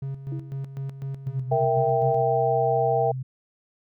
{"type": "tone with tremolo", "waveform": "triangle", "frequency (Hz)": 136.3, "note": "C#3", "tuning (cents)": -29, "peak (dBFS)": -26, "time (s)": [0.02, 2.22], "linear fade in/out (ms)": 5, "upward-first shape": "square", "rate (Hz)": 4, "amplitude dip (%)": 65}
{"type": "tone with exponential decay", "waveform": "sine", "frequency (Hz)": 327.3, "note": "E4", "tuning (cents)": -12, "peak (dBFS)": -32, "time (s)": [0.32, 0.67], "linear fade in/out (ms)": 1, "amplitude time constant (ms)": 75}
{"type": "tone with pitch glide", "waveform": "sine", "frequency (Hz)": [128.7, 129.97], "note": ["C3", "C3"], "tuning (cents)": [-28, -11], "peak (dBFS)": -28, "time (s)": [1.26, 3.23], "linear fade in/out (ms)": 10, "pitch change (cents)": 17, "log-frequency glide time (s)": [1.6, 2.64]}
{"type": "chord", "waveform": "sine", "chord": "E diminished", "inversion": "second", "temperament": "equal", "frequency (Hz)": [466.2, 659.3, 784], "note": ["Bb4", "E5", "G5"], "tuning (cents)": [0, 0, 0], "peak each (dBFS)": -24, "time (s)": [1.51, 3.12], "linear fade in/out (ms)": 10}
{"effects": []}